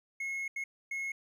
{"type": "tone bursts at uneven times", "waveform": "triangle", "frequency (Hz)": 2171, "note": "C#7", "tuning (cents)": -37, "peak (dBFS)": -32, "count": 3, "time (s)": [[0.2, 0.48], [0.56, 0.64], [0.91, 1.12]], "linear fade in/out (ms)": 5, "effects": []}